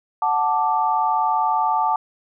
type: chord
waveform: sine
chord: D major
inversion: first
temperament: equal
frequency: 740 / 880 / 1174.7 Hz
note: F#5 / A5 / D6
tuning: 0 / 0 / 0 cents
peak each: -23 / -19 / -23 dBFS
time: 0.22-1.96 s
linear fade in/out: 2 ms
effects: none